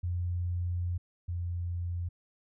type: tone pair in turn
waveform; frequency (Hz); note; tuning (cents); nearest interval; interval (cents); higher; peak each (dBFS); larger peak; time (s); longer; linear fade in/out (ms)
sine; 88.1 / 87.19; F2 / F2; +16 / -2; unison; 18; first; -29 / -31; first; 0.03-0.98 / 1.28-2.09; first; 10
effects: none